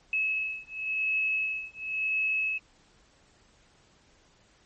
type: beating tone pair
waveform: sine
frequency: 2584 / 2584.94 Hz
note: E7 / E7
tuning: -35 / -35 cents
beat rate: 0.94 Hz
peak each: -30 dBFS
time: 0.13-2.58 s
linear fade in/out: 2 ms
effects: pink hiss -62 dBFS RMS until 4.65 s + MP3 32 kbps